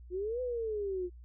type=exponential two-way sweep; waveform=sine; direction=up then down; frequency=349.2 to 510 to 349.2 Hz; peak=-32 dBFS; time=0.1-1.1 s; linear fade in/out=50 ms; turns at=0.41 s; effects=added 60 Hz sine -48 dBFS peak until 1.24 s